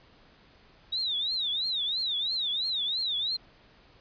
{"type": "tone with vibrato", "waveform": "sine", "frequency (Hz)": 3775, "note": "A#7", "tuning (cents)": 21, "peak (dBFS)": -27, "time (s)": [0.92, 3.37], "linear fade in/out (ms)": 10, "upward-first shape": "triangle", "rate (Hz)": 3, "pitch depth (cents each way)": 220, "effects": ["pink hiss -58 dBFS RMS until 4 s", "resampled to 11025 Hz"]}